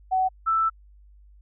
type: tone pair in turn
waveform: sine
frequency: 751 / 1323.6 Hz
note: F#5 / E6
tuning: +26 / +7 cents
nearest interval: minor seventh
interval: 981 cents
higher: second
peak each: -19 dBFS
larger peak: neither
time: 0.11-0.29 / 0.46-0.7 s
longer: second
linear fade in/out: 20 ms
effects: added 50 Hz sine -49 dBFS peak until 1.41 s